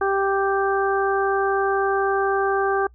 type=harmonic tone; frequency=392 Hz; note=G4; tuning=in tune; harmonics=1 / 2 / 3 / 4; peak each=-21 / -24 / -26 / -27 dBFS; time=0.01-2.87 s; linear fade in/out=5 ms; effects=noise-tail reverb RT60 0.1 s tail -25 dB re dry + added 60 Hz sine -47 dBFS peak until 2.94 s